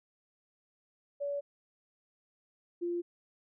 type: tone pair in turn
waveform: sine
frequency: 570 / 347.1 Hz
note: C#5 / F4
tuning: +48 / -11 cents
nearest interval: major sixth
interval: 859 cents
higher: first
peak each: -32 / -31 dBFS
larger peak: second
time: 1.2-1.41 / 2.81-3.02 s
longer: neither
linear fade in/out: 20 ms
effects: none